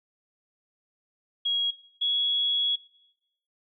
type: tone pair in turn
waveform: sine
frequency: 3300 / 3348 Hz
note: G#7 / G#7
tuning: -12 / +13 cents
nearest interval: unison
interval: 25 cents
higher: second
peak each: -23 dBFS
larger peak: neither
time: 1.45-1.71 / 2.01-2.76 s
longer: second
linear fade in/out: 10 ms
effects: noise-tail reverb RT60 0.8 s tail -19 dB re dry